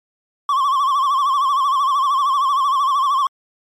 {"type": "tone with vibrato", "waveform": "triangle", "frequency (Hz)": 1100, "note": "C#6", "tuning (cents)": -14, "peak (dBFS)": -12, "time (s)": [0.49, 3.27], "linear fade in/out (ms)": 2, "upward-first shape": "sine", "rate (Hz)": 13, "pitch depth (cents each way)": 99, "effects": ["MP3 96 kbps"]}